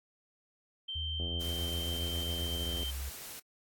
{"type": "tone", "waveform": "sine", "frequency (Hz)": 3127, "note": "G7", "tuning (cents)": -5, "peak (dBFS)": -36, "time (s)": [0.88, 2.91], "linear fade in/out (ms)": 10}
{"type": "tone with pitch glide", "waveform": "sine", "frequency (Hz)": [77.78, 67.71], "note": ["D#2", "C#2"], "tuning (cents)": [0, -40], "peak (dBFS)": -36, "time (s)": [0.95, 3.1], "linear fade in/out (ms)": 10, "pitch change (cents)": -240, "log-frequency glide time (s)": [2.4, 2.77]}
{"type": "click train", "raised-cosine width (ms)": 2, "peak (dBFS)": -30, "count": 140, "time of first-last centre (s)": [1.2, 2.831], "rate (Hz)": 85.2}
{"type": "noise", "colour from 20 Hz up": "white", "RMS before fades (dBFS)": -45, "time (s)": [1.4, 3.4], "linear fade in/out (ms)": 10}
{"effects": ["AAC 64 kbps"]}